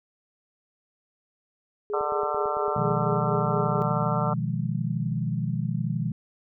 sine tone with tremolo, 415.3 Hz, G#4, in tune, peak -26 dBFS, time 1.9-3.82 s, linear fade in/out 0 ms, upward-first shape sine, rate 4.3 Hz, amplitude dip 70%
harmonic tone, 149.1 Hz, D3, 27 cents sharp, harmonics 3 / 4 / 5 / 6 / 7 / 8 / 9, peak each -36 / -31 / -33 / -33 / -36 / -32 / -32 dBFS, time 1.93-4.34 s, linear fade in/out 10 ms
click train, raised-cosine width 2 ms, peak -30 dBFS, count 19, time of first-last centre 2.01-4.023 s, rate 8.94 Hz
sine chord, F half-diminished seventh, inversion second, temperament equal, 123.47 / 155.56 / 174.61 / 207.7 Hz, Cb3 / Eb3 / F3 / Ab3, 0 / 0 / 0 / 0 cents, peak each -29 / -29 / -31 / -33 dBFS, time 2.76-6.12 s, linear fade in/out 5 ms
effects none

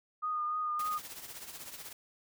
sine tone with vibrato, 1228 Hz, D#6, 23 cents flat, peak -31 dBFS, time 0.22-0.99 s, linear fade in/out 20 ms, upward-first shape triangle, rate 3.4 Hz, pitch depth 26 cents each way
white noise with tremolo, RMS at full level -43 dBFS, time 0.79-1.93 s, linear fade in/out 5 ms, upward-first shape triangle, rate 16 Hz, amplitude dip 70%
effects none

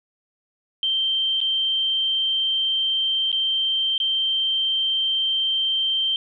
sine tone with dropouts, 3136 Hz, G7, in tune, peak -19 dBFS, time 0.83-6.16 s, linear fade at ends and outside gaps 1 ms, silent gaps 1.404-1.413 / 3.317-3.327 / 3.979-4.001 s, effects none

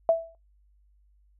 sine tone with exponential decay, 660 Hz, E5, 2 cents sharp, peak -14 dBFS, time 0.09-0.35 s, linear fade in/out 1 ms, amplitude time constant 56 ms, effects noise-tail reverb RT60 0.2 s tail -22 dB re dry + added 50 Hz sine -59 dBFS peak until 1.39 s

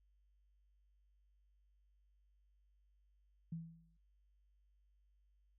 sine tone with exponential decay, 164.81 Hz, E3, in tune, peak -39 dBFS, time 3.52-3.97 s, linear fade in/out 5 ms, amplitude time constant 97 ms, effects noise-tail reverb RT60 0.2 s tail -23 dB re dry + added 50 Hz sine -70 dBFS peak until 5.58 s

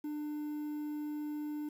triangle tone with quantisation, 298.8 Hz, D4, 30 cents sharp, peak -34 dBFS, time 0.04-1.69 s, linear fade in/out 5 ms, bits 10, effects none

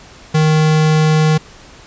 square tone, 155.56 Hz, D#3, in tune, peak -10 dBFS, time 0.34-1.38 s, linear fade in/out 10 ms, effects pink hiss -40 dBFS RMS until 1.86 s + resampled to 16000 Hz

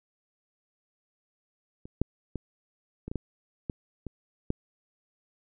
clicks, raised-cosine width 3 ms, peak -30 / -11 / -20 / -24 / -21 / -17 / -18 / -23 / -14 dBFS, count 9, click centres 1.855 / 2.016 / 2.357 / 3.08 / 3.115 / 3.157 / 3.698 / 4.067 / 4.504 s, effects none

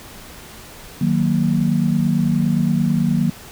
sine chord, D# minor, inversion none, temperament equal, 155.56 / 185 / 233.1 Hz, D#3 / F#3 / A#3, 0 / 0 / 0 cents, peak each -19 dBFS, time 1.01-3.3 s, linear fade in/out 5 ms, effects pink hiss -39 dBFS RMS until 3.51 s

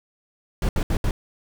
brown noise bursts at uneven times, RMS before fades -21 dBFS, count 4, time 0.62-0.69 / 0.76-0.83 / 0.9-0.97 / 1.04-1.11 s, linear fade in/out 2 ms, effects none

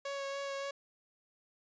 sawtooth tone with vibrato, 554.4 Hz, C#5, in tune, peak -33 dBFS, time 0.05-0.71 s, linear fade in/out 5 ms, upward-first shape sine, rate 3.5 Hz, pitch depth 13 cents each way, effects resampled to 16000 Hz

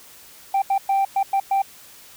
sine tone bursts at uneven times, 784 Hz, G5, in tune, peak -14 dBFS, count 6, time 0.54-0.62 / 0.7-0.78 / 0.89-1.05 / 1.16-1.23 / 1.33-1.4 / 1.51-1.62 s, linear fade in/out 5 ms, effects tanh soft clip ceiling -15 dBFS + white hiss -46 dBFS RMS until 2.16 s

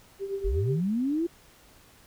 sine tone with tremolo, 393.3 Hz, G4, 6 cents sharp, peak -26 dBFS, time 0.19-0.81 s, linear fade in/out 50 ms, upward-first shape triangle, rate 8.2 Hz, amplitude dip 75%
sine linear sweep, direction up, 34.19 to 349.2 Hz, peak -24 dBFS, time 0.44-1.27 s, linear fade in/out 10 ms
effects pink hiss -56 dBFS RMS until 2.06 s

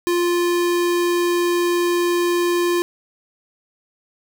square tone, 349.2 Hz, F4, in tune, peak -17 dBFS, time 0.07-2.82 s, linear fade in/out 0 ms, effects 8-bit

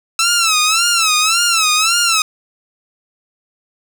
10% pulse tone with vibrato, 1318.5 Hz, E6, in tune, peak -3 dBFS, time 0.19-2.22 s, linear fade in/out 2 ms, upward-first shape sine, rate 1.8 Hz, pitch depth 120 cents each way, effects none

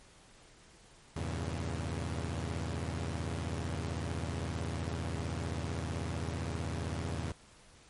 sawtooth chord, E diminished seventh, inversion none, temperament equal, 82.41 / 98 / 116.54 / 138.59 Hz, E2 / G2 / Bb2 / Db3, 0 / 0 / 0 / 0 cents, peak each -33 / -38 / -38 / -38 dBFS, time 1.16-7.32 s, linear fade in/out 5 ms, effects pink hiss -59 dBFS RMS until 7.89 s + MP3 48 kbps

